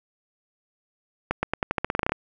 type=accelerating click train; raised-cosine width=0.5 ms; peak=-8 dBFS; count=14; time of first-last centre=1.31-2.12 s; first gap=120 ms; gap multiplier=0.88; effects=none